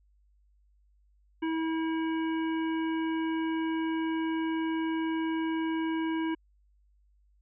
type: harmonic tone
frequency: 323 Hz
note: E4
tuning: 35 cents flat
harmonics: 1 / 3 / 5 / 7 / 9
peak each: -28 / -38 / -42 / -45 / -47 dBFS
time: 1.42-6.35 s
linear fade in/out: 10 ms
effects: added 50 Hz sine -62 dBFS peak until 7.41 s